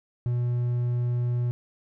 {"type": "tone", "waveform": "triangle", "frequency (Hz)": 121.5, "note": "B2", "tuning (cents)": -28, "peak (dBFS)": -21, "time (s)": [0.26, 1.51], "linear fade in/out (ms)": 0, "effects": []}